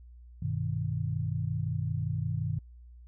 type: chord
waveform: sine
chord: G augmented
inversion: none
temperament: equal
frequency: 98 / 123.47 / 155.56 Hz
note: G2 / B2 / D#3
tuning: 0 / 0 / 0 cents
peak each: -33 dBFS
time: 0.42-2.59 s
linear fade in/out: 5 ms
effects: added 60 Hz sine -48 dBFS peak until 3.07 s